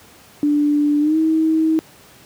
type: tone with pitch glide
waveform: sine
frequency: 293.7 to 318.4 Hz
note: D4 to D#4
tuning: 0 to +40 cents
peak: -13 dBFS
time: 0.43-1.79 s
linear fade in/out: 0 ms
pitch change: +140 cents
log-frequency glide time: 1-1.17 s
effects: pink hiss -46 dBFS RMS until 2.25 s + high-pass 100 Hz 12 dB/octave